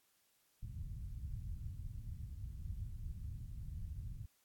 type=low-pass noise; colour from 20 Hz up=white; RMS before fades=-45 dBFS; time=0.62-4.26 s; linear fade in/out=10 ms; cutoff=110 Hz; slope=24 dB/octave; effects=white hiss -75 dBFS RMS until 4.44 s + AAC 64 kbps